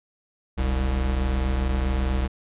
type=tone pair together; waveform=square; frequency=40.77 / 65.41 Hz; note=E1 / C2; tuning=-18 / 0 cents; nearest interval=minor sixth; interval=818 cents; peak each=-28 / -23 dBFS; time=0.57-2.28 s; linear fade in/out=20 ms; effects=resampled to 8000 Hz